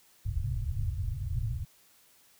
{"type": "low-pass noise", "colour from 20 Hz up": "white", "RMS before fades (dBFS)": -32, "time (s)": [0.25, 1.65], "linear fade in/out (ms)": 10, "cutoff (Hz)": 130, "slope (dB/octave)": 96, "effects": ["white hiss -62 dBFS RMS until 2.39 s"]}